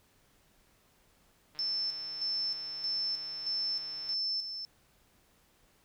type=click train; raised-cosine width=0.3 ms; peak=-39 dBFS; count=394; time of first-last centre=1.55-4.136 s; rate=152 Hz
type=tone with tremolo; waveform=sine; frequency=5300 Hz; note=E8; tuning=9 cents sharp; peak=-30 dBFS; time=1.59-4.65 s; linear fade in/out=0 ms; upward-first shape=square; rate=1.6 Hz; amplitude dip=55%
effects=pink hiss -67 dBFS RMS until 5.84 s